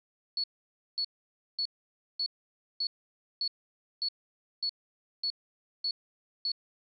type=tone bursts; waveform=sine; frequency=4403 Hz; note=C#8; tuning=13 cents flat; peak=-28 dBFS; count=11; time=0.37-6.518 s; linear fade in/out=2 ms; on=68 ms; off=540 ms; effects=none